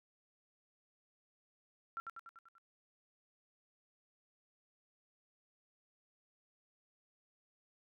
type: tone with echo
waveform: sine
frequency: 1360 Hz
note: F6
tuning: 46 cents flat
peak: -38 dBFS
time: 1.97-2 s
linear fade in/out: 0 ms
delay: 97 ms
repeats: 6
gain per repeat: -4 dB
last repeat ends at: 2.582 s
effects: none